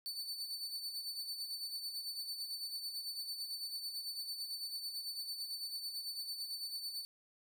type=tone with tremolo; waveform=40% pulse; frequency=4508 Hz; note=C#8; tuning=28 cents sharp; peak=-37 dBFS; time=0.06-7.05 s; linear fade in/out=0 ms; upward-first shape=sine; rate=9 Hz; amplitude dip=55%; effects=none